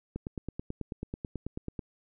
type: click train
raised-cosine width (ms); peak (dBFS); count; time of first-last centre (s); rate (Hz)
3; -22; 16; 0.16-1.792; 9.19
effects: none